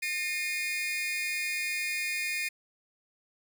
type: tone cluster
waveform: 40% pulse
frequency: 1819 / 2124 / 2453 Hz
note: A#6 / C7 / D#7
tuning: -43 / +25 / -25 cents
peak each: -38 / -35 / -31 dBFS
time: 0.02-2.49 s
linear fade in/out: 10 ms
effects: none